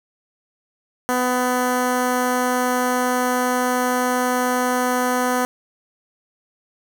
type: tone with notch filter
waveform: 10% pulse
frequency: 250.1 Hz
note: B3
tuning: 22 cents sharp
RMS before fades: -20 dBFS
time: 1.09-5.45 s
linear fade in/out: 0 ms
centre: 3700 Hz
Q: 1.7
effects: none